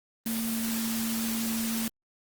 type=tone in noise; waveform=sine; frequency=226.6 Hz; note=A#3; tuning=49 cents flat; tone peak=-29 dBFS; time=0.26-1.88 s; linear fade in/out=2 ms; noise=white; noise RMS=-34 dBFS; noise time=0.26-1.88 s; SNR=+2 dB; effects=Opus 24 kbps